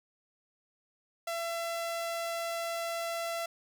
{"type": "tone", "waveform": "sawtooth", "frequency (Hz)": 673, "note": "E5", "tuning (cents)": 36, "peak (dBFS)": -29, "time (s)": [1.27, 3.46], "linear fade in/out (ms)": 5, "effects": []}